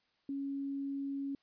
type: tone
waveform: sine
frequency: 277 Hz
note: C#4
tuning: 1 cent flat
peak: -35 dBFS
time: 0.29-1.35 s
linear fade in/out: 2 ms
effects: white hiss -75 dBFS RMS until 1.42 s + resampled to 11025 Hz